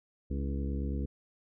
harmonic tone with a mistuned harmonic, 69.3 Hz, C#2, in tune, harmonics 1 / 2 / 3 / 4 / 5 / 6 / 7, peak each -32 / -40 / -39 / -41 / -46 / -47 / -48 dBFS, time 0.3-1.06 s, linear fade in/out 10 ms, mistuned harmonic 5, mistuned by -59 cents, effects none

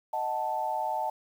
sine chord, D# diminished, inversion none, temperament equal, 622.3 / 740 / 880 Hz, D#5 / F#5 / A5, 0 / 0 / 0 cents, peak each -35 / -33 / -30 dBFS, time 0.13-1.1 s, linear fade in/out 5 ms, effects 9-bit

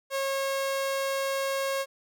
sawtooth tone, 544 Hz, C#5, 33 cents flat, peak -23 dBFS, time 0.1-1.86 s, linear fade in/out 50 ms, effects none

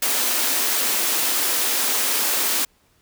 white high-pass noise, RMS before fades -21 dBFS, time 0.02-2.65 s, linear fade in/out 5 ms, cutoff 220 Hz, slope 96 dB/octave, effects pink hiss -61 dBFS RMS until 3.01 s

